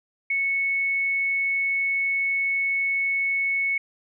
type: tone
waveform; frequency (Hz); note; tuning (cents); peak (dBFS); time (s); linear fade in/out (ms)
sine; 2208; C#7; -7; -21; 0.3-3.78; 5
effects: none